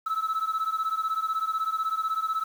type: beating tone pair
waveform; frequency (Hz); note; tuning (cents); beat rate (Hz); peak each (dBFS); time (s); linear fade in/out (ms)
sine; 1298 / 1314; E6 / E6; -27 / -6; 16; -26 / -27; 0.06-2.44; 10
effects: tanh soft clip ceiling -22 dBFS + 8-bit